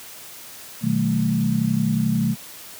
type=chord; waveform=sine; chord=B dominant seventh; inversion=none; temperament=equal with one note detuned; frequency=123.47 / 155.56 / 188.99 / 220 Hz; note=B2 / D#3 / F#3 / A3; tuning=0 / 0 / +37 / 0 cents; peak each=-25 / -24 / -24 / -21 dBFS; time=0.81-2.36 s; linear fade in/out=50 ms; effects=white hiss -40 dBFS RMS until 2.79 s + high-pass 80 Hz 12 dB/octave